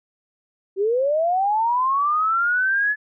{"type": "linear sweep", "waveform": "sine", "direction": "up", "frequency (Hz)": [373.3, 1721], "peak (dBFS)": -17, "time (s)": [0.76, 2.96], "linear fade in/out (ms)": 50, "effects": []}